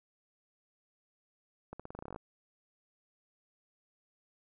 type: accelerating click train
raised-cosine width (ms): 1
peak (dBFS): -29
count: 13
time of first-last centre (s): 1.73-2.161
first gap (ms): 66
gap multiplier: 0.88
effects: none